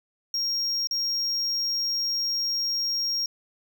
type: tone with dropouts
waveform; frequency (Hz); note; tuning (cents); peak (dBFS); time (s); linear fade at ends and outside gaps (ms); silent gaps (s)
triangle; 5580; F8; -2; -23; 0.34-3.26; 2; 0.872-0.91
effects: none